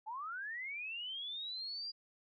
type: linear sweep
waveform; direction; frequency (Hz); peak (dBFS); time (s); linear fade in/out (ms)
sine; up; 830.6 to 4843; -40; 0.06-1.92; 20
effects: none